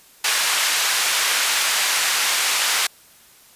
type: band-pass noise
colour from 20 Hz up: pink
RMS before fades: -20 dBFS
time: 0.24-2.87 s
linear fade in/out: 5 ms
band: 1400 to 11000 Hz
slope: 12 dB/octave
effects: white hiss -50 dBFS RMS until 3.55 s + resampled to 32000 Hz